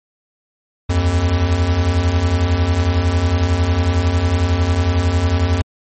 square beating tone pair, 77.78 / 88.78 Hz, D#2 / F2, 0 / +29 cents, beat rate 11 Hz, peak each -20 / -15 dBFS, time 0.89-5.62 s, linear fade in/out 10 ms, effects MP3 32 kbps

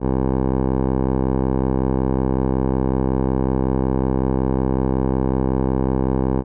10% pulse tone with low-pass filter, 65.41 Hz, C2, in tune, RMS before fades -19 dBFS, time 0-6.44 s, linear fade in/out 50 ms, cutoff 700 Hz, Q 1.5, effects none

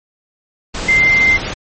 sine tone in noise, 2086 Hz, C7, 6 cents flat, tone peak -8 dBFS, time 0.88-1.37 s, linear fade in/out 10 ms, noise pink, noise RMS -22 dBFS, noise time 0.74-1.54 s, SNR +11 dB, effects low-pass 8000 Hz 12 dB/octave + MP3 32 kbps

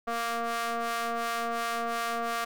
sawtooth ring-modulated tone, 233.1 Hz, A#3, in tune, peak -22 dBFS, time 0.07-2.45 s, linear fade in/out 10 ms, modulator 931 Hz, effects none

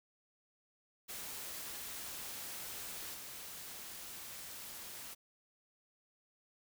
white noise with level steps, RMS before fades -45 / -48 dBFS, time 1.08-5.15 s, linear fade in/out 20 ms, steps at 3.13 s, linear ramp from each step 20 ms, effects none

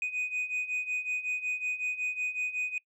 sine beating tone pair, 2489 / 2494.4 Hz, D#7 / D#7, 0 / +4 cents, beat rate 5.4 Hz, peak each -33 / -30 dBFS, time 0.02-2.78 s, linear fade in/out 2 ms, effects noise-tail reverb RT60 0.1 s tail -24 dB re dry + tanh soft clip ceiling -27 dBFS

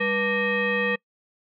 sine tone with frequency modulation, 1172 Hz, D6, 4 cents flat, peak -21 dBFS, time 0-0.96 s, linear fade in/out 10 ms, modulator 686 Hz, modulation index 2, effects noise-tail reverb RT60 0.1 s tail -24 dB re dry

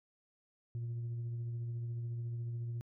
sine tone with tremolo, 117.8 Hz, A#2, 19 cents sharp, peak -33 dBFS, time 0.75-2.81 s, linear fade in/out 0 ms, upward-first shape triangle, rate 14 Hz, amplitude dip 30%, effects tanh soft clip ceiling -35 dBFS

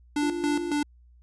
square tone with tremolo, 293.7 Hz, D4, in tune, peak -24 dBFS, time 0.16-0.83 s, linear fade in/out 5 ms, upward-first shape square, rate 3.6 Hz, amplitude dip 70%
sine tone, 345.6 Hz, F4, 18 cents flat, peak -29 dBFS, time 0.22-0.73 s, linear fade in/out 10 ms
effects added 60 Hz sine -52 dBFS peak until 1.22 s + resampled to 24000 Hz

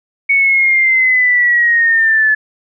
sine linear sweep, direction down, 2230 to 1723 Hz, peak -8 dBFS, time 0.29-2.35 s, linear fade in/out 10 ms, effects none

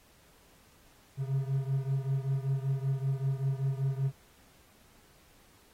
triangle beating tone pair, 133.7 / 138.9 Hz, C3 / C#3, +38 / +4 cents, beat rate 5.2 Hz, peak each -28 / -31 dBFS, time 1.17-4.12 s, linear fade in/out 50 ms, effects pink hiss -62 dBFS RMS until 5.73 s + AAC 48 kbps

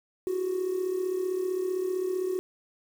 triangle tone with amplitude modulation, 370 Hz, F#4, in tune, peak -20 dBFS, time 0.27-2.39 s, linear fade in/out 0 ms, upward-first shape sine, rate 35.5 Hz, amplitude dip 70%, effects tanh soft clip ceiling -22 dBFS + 8-bit

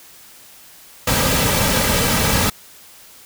pink noise with comb filter, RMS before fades -17 dBFS, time 1.07-2.5 s, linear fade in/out 5 ms, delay 2.8 ms, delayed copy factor -0.55, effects white hiss -44 dBFS RMS until 3.25 s

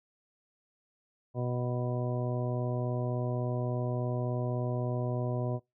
harmonic tone, 123.47 Hz, B2, in tune, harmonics 1 / 2 / 3 / 4 / 5 / 6 / 8, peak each -31 / -39 / -38 / -41 / -38 / -45 / -46 dBFS, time 1.34-5.6 s, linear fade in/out 50 ms, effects noise-tail reverb RT60 0.2 s tail -23 dB re dry

